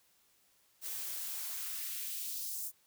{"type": "noise with high-pass filter sweep", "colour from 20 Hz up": "blue", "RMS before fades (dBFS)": -40, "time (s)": [0.81, 2.72], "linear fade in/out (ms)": 50, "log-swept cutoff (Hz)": [210, 8000], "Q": 1.2, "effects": ["white hiss -70 dBFS RMS until 2.86 s"]}